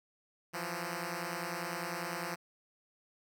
5% pulse beating tone pair, 167.5 / 177.5 Hz, E3 / F3, +28 / +28 cents, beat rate 10 Hz, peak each -28 dBFS, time 0.53-2.36 s, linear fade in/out 20 ms, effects none

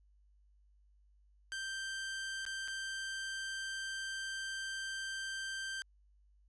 sawtooth tone with dropouts, 1568 Hz, G6, in tune, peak -35 dBFS, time 1.52-5.82 s, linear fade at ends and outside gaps 0 ms, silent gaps 2.452-2.464 / 2.677-2.682 s, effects added 50 Hz sine -64 dBFS peak until 6.48 s + resampled to 22050 Hz

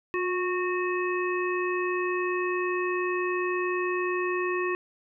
harmonic tone with a mistuned harmonic, 366.9 Hz, F#4, 15 cents flat, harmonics 1 / 3 / 5 / 7, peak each -27 / -32 / -34 / -35 dBFS, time 0.14-4.75 s, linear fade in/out 0 ms, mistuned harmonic 1, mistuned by -35 cents, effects none

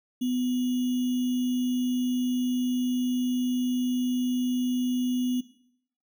sine tone with sample-and-hold, 250 Hz, B3, 21 cents sharp, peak -24 dBFS, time 0.21-5.41 s, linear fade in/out 10 ms, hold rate 3150 Hz, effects noise-tail reverb RT60 0.7 s tail -17 dB re dry

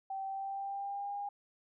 sine tone with pitch glide, 775 to 809.8 Hz, G5 to G#5, -20 to -44 cents, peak -36 dBFS, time 0.1-1.29 s, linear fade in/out 5 ms, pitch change +76 cents, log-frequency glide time 0.26-1.16 s, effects none

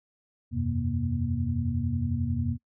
sine tone cluster, 84.5 / 95.6 / 127.9 / 236.8 Hz, E2 / G2 / C3 / A#3, +43 / -43 / -39 / +27 cents, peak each -31 dBFS, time 0.51-2.58 s, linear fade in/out 50 ms, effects noise-tail reverb RT60 0.1 s tail -24 dB re dry

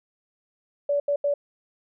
sine tone bursts at uneven times, 574 Hz, D5, 40 cents flat, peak -20 dBFS, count 3, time 0.89-1 / 1.08-1.16 / 1.24-1.34 s, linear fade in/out 5 ms, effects none

